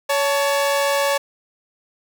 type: tone pair together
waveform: sawtooth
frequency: 561.6 / 880 Hz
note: C#5 / A5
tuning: +22 / 0 cents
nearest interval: minor sixth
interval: 778 cents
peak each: -14 / -20 dBFS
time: 0.09-1.18 s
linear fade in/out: 10 ms
effects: none